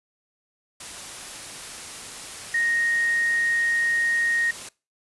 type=tone in noise; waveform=sine; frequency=1864.7 Hz; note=A#6; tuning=in tune; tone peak=-20 dBFS; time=2.54-4.51 s; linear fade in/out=5 ms; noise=white; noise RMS=-37 dBFS; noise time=0.8-4.69 s; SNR=+14 dB; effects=noise-tail reverb RT60 0.3 s tail -23 dB re dry + resampled to 24000 Hz